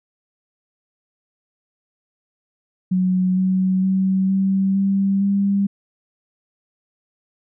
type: tone with pitch steps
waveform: sine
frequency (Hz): 184.4 / 187.19 / 190.02 / 192.9 / 195.82 / 198.78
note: F#3 / F#3 / F#3 / G3 / G3 / G3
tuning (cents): -6 / +20 / +46 / -28 / -2 / +24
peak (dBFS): -15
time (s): 2.91-5.67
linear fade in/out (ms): 10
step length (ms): 460
effects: none